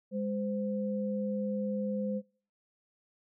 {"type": "tone pair together", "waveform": "sine", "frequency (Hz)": [204.4, 515], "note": ["G#3", "C5"], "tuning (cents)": [-27, -28], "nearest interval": "octave + major third", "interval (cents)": 1599, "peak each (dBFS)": [-32, -35], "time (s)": [0.11, 2.22], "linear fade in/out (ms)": 50, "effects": ["noise-tail reverb RT60 0.4 s tail -22 dB re dry"]}